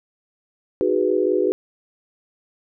sine chord, G# minor seventh, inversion second, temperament equal, 311.1 / 370 / 415.3 / 493.9 Hz, D#4 / F#4 / G#4 / B4, 0 / 0 / 0 / 0 cents, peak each -25 / -20 / -22 / -23 dBFS, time 0.81-1.52 s, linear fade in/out 0 ms, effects none

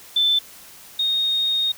sine tone pair in turn, 3529 / 3713 Hz, A7 / A#7, +4 / -8 cents, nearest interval minor second, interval 88 cents, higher second, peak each -15 / -18 dBFS, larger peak first, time 0.16-0.39 / 0.99-1.72 s, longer second, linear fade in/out 5 ms, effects white hiss -44 dBFS RMS until 1.77 s

